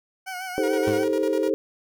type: tone with vibrato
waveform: 20% pulse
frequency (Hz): 741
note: F#5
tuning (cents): +2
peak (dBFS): -26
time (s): 0.26-1.05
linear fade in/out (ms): 20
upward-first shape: sine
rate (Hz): 6.9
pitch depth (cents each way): 51
type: chord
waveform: sine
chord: A half-diminished seventh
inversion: second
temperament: just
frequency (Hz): 316.8 / 396 / 440 / 528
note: Eb4 / G4 / A4 / C5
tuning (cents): +31 / +18 / 0 / +16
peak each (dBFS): -26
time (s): 0.58-1.54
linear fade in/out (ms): 0
type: tone with tremolo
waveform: sawtooth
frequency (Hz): 475.9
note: A#4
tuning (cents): +36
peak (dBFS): -28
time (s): 0.63-1.5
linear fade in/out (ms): 5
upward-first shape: square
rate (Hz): 10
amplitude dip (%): 75
type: tone with exponential decay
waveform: 25% pulse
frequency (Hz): 105.8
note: G#2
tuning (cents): +33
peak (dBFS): -21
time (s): 0.87-1.21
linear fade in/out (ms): 5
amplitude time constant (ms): 72
effects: none